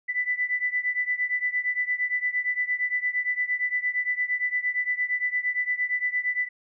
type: beating tone pair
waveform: sine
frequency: 1985 / 1993.7 Hz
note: B6 / B6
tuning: +8 / +16 cents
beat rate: 8.7 Hz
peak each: -26 / -28 dBFS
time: 0.08-6.49 s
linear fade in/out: 20 ms
effects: none